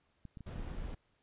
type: clicks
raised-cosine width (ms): 5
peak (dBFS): -35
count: 5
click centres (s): 0.253 / 0.372 / 0.407 / 0.56 / 0.594
type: noise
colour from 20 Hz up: brown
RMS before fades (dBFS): -41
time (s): 0.46-0.95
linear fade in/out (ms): 10
effects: pink hiss -75 dBFS RMS until 1.22 s + resampled to 8000 Hz